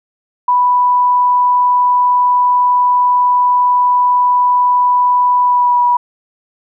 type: tone with pitch glide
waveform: sine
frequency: 987.8 to 974.2 Hz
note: B5 to B5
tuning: 0 to -24 cents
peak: -8 dBFS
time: 0.48-5.97 s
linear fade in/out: 5 ms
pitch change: -24 cents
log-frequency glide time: 5.43-5.81 s
effects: none